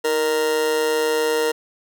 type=tone with amplitude modulation; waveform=40% pulse; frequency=466.2 Hz; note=A#4; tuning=in tune; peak=-14 dBFS; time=0.04-1.52 s; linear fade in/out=10 ms; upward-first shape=sine; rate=148 Hz; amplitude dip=65%; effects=none